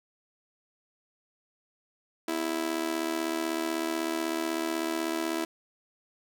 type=tone with amplitude modulation; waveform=sawtooth; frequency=329.6 Hz; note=E4; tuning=in tune; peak=-21 dBFS; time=2.28-5.45 s; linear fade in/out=5 ms; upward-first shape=sine; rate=76.1 Hz; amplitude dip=80%; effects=none